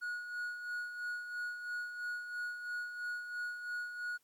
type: tone with tremolo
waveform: triangle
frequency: 1453 Hz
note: F#6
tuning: 32 cents flat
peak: -34 dBFS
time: 0.01-4.18 s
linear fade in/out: 20 ms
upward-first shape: sine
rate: 3 Hz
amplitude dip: 55%
effects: white hiss -75 dBFS RMS until 4.23 s + AAC 64 kbps